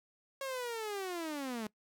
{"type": "linear sweep", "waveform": "sawtooth", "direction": "down", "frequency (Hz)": [550, 207.7], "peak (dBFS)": -33, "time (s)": [0.41, 1.67], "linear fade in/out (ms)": 2, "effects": ["noise-tail reverb RT60 0.1 s tail -21 dB re dry"]}